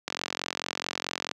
click train, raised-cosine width 0.2 ms, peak -11 dBFS, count 56, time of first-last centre 0.08-1.313 s, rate 44.6 Hz, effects high-pass 200 Hz 12 dB/octave

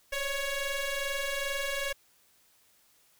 15% pulse ring-modulated tone, 554.4 Hz, C#5, in tune, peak -21 dBFS, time 0.12-1.93 s, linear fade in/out 10 ms, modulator 1120 Hz, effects white hiss -65 dBFS RMS until 3.19 s

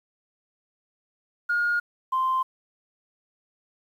sine tone pair in turn, 1427 / 1042.6 Hz, F6 / C6, +37 / -6 cents, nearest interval perfect fourth, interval 543 cents, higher first, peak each -20 dBFS, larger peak neither, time 1.49-1.8 / 2.12-2.43 s, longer neither, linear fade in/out 10 ms, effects tanh soft clip ceiling -17 dBFS + 9-bit

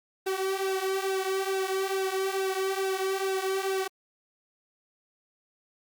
sawtooth tone with flanger, 383.6 Hz, G4, 37 cents flat, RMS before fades -29 dBFS, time 0.26-3.88 s, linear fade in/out 10 ms, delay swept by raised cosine 0.92 to 4.12 ms, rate 2.3 Hz, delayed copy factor -0.75, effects Opus 32 kbps

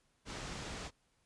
pink low-pass noise, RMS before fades -44 dBFS, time 0.25-0.91 s, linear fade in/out 50 ms, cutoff 7700 Hz, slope 24 dB/octave, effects pink hiss -75 dBFS RMS until 1.25 s + resampled to 24000 Hz

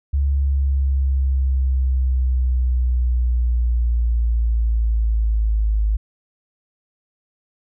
sine linear sweep, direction down, 70 to 52.4 Hz, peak -15 dBFS, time 0.13-5.97 s, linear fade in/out 10 ms, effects none

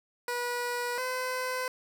15% pulse tone pair in turn, 485.9 / 510 Hz, B4 / C5, -28 / -44 cents, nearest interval minor second, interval 84 cents, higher second, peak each -24 dBFS, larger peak neither, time 0.28-0.98 / 0.98-1.68 s, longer neither, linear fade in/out 2 ms, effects none

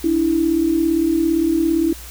sine tone pair together, 290.6 / 328.2 Hz, D4 / E4, -18 / -8 cents, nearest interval major second, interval 210 cents, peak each -21 / -15 dBFS, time 0.04-1.93 s, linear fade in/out 5 ms, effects added 60 Hz sine -36 dBFS peak until 2.1 s + white hiss -38 dBFS RMS until 2.1 s

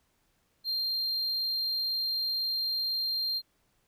triangle tone, 4186 Hz, C8, in tune, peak -27 dBFS, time 0.64-3.42 s, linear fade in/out 50 ms, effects pink hiss -72 dBFS RMS until 3.87 s

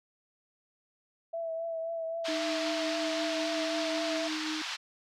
sine tone with vibrato, 659.3 Hz, E5, in tune, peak -32 dBFS, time 1.33-4.28 s, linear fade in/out 10 ms, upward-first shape triangle, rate 3.8 Hz, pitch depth 31 cents each way
white band-pass noise, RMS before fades -37 dBFS, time 2.24-4.77 s, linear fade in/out 20 ms, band 870 to 4900 Hz, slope 24 dB/octave
triangle tone with tremolo, 311.1 Hz, D#4, in tune, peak -31 dBFS, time 2.28-4.62 s, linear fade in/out 5 ms, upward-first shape sine, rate 5.5 Hz, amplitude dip 30%
effects none

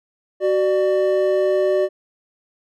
triangle tone pair together, 375.5 / 596 Hz, F#4 / D5, +26 / +25 cents, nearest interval minor sixth, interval 799 cents, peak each -16 dBFS, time 0.4-1.89 s, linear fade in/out 50 ms, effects none

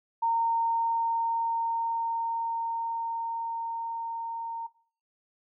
sine tone with level ramp, 919 Hz, A#5, 25 cents flat, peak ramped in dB -23 to -33 dBFS, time 0.22-4.67 s, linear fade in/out 10 ms, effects noise-tail reverb RT60 0.5 s tail -20 dB re dry

